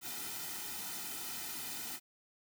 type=noise with comb filter; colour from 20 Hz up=white; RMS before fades=-42 dBFS; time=0.01-2 s; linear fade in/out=50 ms; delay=1.8 ms; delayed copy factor=-0.8; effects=none